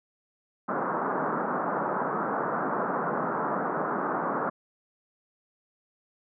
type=band-pass noise; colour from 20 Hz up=white; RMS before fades=-29 dBFS; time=0.68-4.5 s; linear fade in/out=10 ms; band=150 to 1400 Hz; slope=48 dB/octave; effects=none